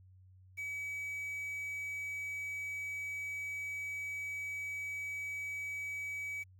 triangle tone with quantisation, 2280 Hz, C#7, 48 cents sharp, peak -36 dBFS, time 0.57-6.44 s, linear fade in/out 20 ms, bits 10, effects added 93 Hz sine -57 dBFS peak until 6.59 s

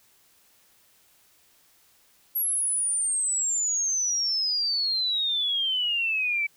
sine exponential sweep, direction down, 11620 to 2287 Hz, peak -23 dBFS, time 2.35-6.47 s, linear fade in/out 10 ms, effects white hiss -61 dBFS RMS until 6.56 s

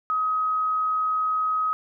sine tone, 1265 Hz, D#6, 28 cents sharp, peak -21 dBFS, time 0.1-1.73 s, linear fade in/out 0 ms, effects none

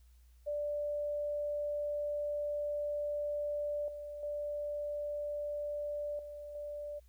sine tone with level steps, 587.3 Hz, D5, in tune, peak -33 / -41 / -35 / -43 / -39 dBFS, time 0.46-7 s, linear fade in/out 20 ms, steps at 3.88 / 4.23 / 6.19 / 6.55 s, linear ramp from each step 2 ms, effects added 60 Hz sine -58 dBFS peak until 7.08 s + white hiss -74 dBFS RMS until 7.08 s

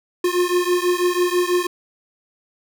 square beating tone pair, 353.8 / 359.9 Hz, F4 / F#4, +23 / -48 cents, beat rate 6.1 Hz, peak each -20 / -21 dBFS, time 0.24-1.67 s, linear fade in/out 5 ms, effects none

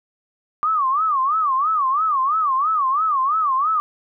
sine tone with vibrato, 1166 Hz, D6, 13 cents flat, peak -16 dBFS, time 0.63-3.8 s, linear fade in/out 0 ms, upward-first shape sine, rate 3 Hz, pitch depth 200 cents each way, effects none

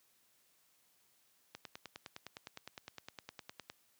click train, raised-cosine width 0.2 ms, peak -28 dBFS, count 22, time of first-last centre 1.55-3.699 s, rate 9.77 Hz, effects white hiss -72 dBFS RMS until 3.99 s + high-pass 80 Hz 12 dB/octave

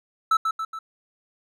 triangle tone with echo, 1315 Hz, E6, 5 cents flat, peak -14 dBFS, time 0.31-0.37 s, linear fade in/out 5 ms, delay 140 ms, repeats 3, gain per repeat -5 dB, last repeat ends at 0.79 s, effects none

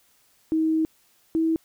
sine tone pair in turn, 318.1 / 323.8 Hz, D#4 / E4, +38 / -31 cents, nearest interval unison, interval 31 cents, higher second, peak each -19 dBFS, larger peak neither, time 0.52-0.85 / 1.35-1.56 s, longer first, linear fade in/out 0 ms, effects white hiss -62 dBFS RMS until 1.64 s

